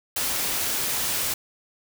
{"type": "noise", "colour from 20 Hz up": "white", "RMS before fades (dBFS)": -26, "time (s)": [0.16, 1.34], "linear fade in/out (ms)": 5, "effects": []}